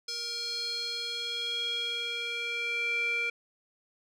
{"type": "tone with band-pass filter sweep", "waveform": "square", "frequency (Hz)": 470.4, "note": "A#4", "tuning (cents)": 16, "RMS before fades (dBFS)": -33, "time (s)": [0.08, 3.3], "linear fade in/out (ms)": 5, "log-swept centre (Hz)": [4900, 2200], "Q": 5.7, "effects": []}